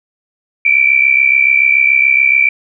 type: tone pair together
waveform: sine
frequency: 2300 / 2367 Hz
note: D7 / D7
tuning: -37 / +13 cents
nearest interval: unison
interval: 50 cents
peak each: -10 dBFS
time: 0.65-2.49 s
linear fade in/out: 5 ms
effects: none